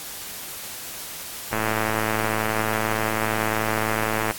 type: click train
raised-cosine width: 0.5 ms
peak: -8 dBFS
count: 304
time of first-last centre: 1.53-4.31 s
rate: 109 Hz
effects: white hiss -35 dBFS RMS until 4.38 s + AAC 64 kbps